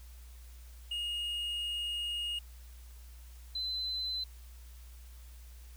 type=tone pair in turn; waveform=triangle / sine; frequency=2860 / 4045 Hz; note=F7 / B7; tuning=+41 / +41 cents; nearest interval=tritone; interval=600 cents; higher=second; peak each=-32 / -33 dBFS; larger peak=first; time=0.91-2.39 / 3.55-4.24 s; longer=first; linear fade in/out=5 ms; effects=added 60 Hz sine -48 dBFS peak until 5.76 s + white hiss -61 dBFS RMS until 5.76 s